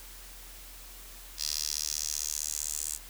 10% pulse tone with high-pass filter sweep, 75.4 Hz, D2, 46 cents sharp, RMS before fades -34 dBFS, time 1.37-2.99 s, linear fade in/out 50 ms, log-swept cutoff 5000 to 7700 Hz, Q 3.6, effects added 42 Hz sine -49 dBFS peak until 3.09 s + white hiss -49 dBFS RMS until 3.09 s

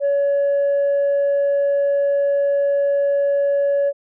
sine tone, 564 Hz, C#5, 30 cents sharp, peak -13 dBFS, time 0-3.93 s, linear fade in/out 50 ms, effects tanh soft clip ceiling -13 dBFS

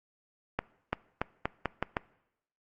accelerating click train, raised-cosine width 0.5 ms, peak -13 dBFS, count 7, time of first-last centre 0.59-1.968 s, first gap 340 ms, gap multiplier 0.84, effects noise-tail reverb RT60 0.8 s tail -21 dB re dry + Opus 48 kbps

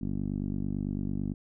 10% pulse tone with low-pass filter, 49 Hz, G1, in tune, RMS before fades -32 dBFS, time 0.01-1.34 s, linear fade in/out 10 ms, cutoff 250 Hz, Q 2.1, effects none

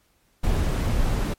brown noise, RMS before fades -22 dBFS, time 0.43-1.34 s, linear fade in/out 10 ms, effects pink hiss -65 dBFS RMS until 1.38 s + MP3 64 kbps

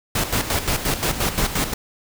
pink noise with tremolo, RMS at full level -20 dBFS, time 0.15-1.74 s, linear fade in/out 5 ms, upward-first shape square, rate 5.7 Hz, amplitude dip 65%, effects none

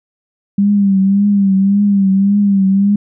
sine tone with vibrato, 198.1 Hz, G3, 18 cents sharp, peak -8 dBFS, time 0.58-2.96 s, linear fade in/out 5 ms, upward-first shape triangle, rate 1.8 Hz, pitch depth 68 cents each way, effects none

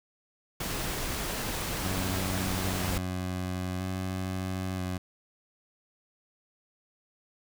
pink noise, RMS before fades -33 dBFS, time 0.6-2.98 s, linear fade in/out 5 ms
20% pulse tone with vibrato, 92.5 Hz, F#2, in tune, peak -26 dBFS, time 1.84-4.98 s, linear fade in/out 5 ms, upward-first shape square, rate 0.51 Hz, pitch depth 18 cents each way
effects none

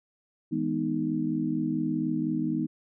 sine chord, E major seventh, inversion none, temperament equal with one note detuned, 161.61 / 207.7 / 246.9 / 311.1 Hz, E3 / G#3 / B3 / D#4, -34 / 0 / 0 / 0 cents, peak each -33 / -34 / -30 / -29 dBFS, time 0.51-2.67 s, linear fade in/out 20 ms, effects none

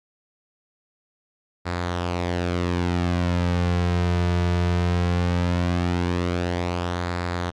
sawtooth tone with flanger, 87.9 Hz, F2, 12 cents sharp, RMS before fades -23 dBFS, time 1.65-7.51 s, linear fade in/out 20 ms, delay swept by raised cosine 0.33 to 3.73 ms, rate 0.18 Hz, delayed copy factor -0.5, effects low-pass 5000 Hz 12 dB/octave + Opus 48 kbps

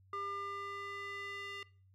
square tone with band-pass filter sweep, 400 Hz, G4, 35 cents sharp, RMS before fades -43 dBFS, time 0.13-1.63 s, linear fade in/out 2 ms, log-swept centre 1200 to 2400 Hz, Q 2.8, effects noise-tail reverb RT60 0.4 s tail -20 dB re dry + added 95 Hz sine -62 dBFS peak until 1.94 s

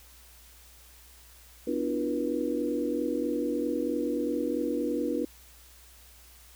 sine tone cluster, 250.9 / 295.4 / 338.5 / 368.1 / 481.8 Hz, B3 / D4 / E4 / F#4 / B4, +28 / +10 / +46 / -9 / -43 cents, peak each -34 / -31 / -33 / -40 / -32 dBFS, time 1.67-5.25 s, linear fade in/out 5 ms, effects added 60 Hz sine -55 dBFS peak until 6.55 s + white hiss -55 dBFS RMS until 6.55 s

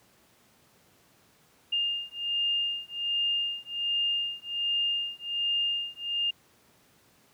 sine beating tone pair, 2815 / 2816.3 Hz, F7 / F7, +13 / +14 cents, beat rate 1.3 Hz, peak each -30 dBFS, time 1.72-6.31 s, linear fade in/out 10 ms, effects pink hiss -62 dBFS RMS until 7.33 s + high-pass 100 Hz 12 dB/octave

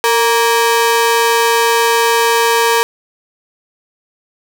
sawtooth ring-modulated tone, 698.5 Hz, F5, in tune, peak -3 dBFS, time 0.04-2.83 s, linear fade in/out 0 ms, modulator 239 Hz, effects none

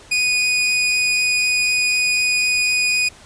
sawtooth tone, 2476 Hz, D#7, 9 cents flat, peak -12 dBFS, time 0.11-3.09 s, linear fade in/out 10 ms, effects pink hiss -44 dBFS RMS until 3.25 s + resampled to 22050 Hz

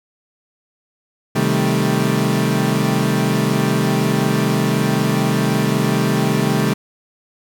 30% pulse chord, A half-diminished seventh, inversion first, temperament equal with one note detuned, 130.81 / 156.19 / 196 / 220 Hz, C3 / Eb3 / G3 / A3, 0 / +7 / 0 / 0 cents, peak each -18 dBFS, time 1.35-6.74 s, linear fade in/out 10 ms, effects none

